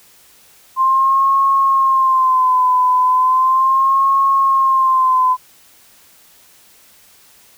sine tone with vibrato, 1046.5 Hz, C6, in tune, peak -10 dBFS, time 0.76-5.37 s, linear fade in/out 50 ms, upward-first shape sine, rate 0.36 Hz, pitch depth 68 cents each way, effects white hiss -48 dBFS RMS until 7.57 s

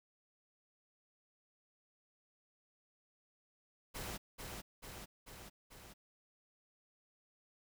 pink noise with echo, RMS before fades -44 dBFS, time 3.94-4.18 s, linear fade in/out 20 ms, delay 440 ms, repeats 4, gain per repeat -3 dB, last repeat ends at 5.94 s, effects none

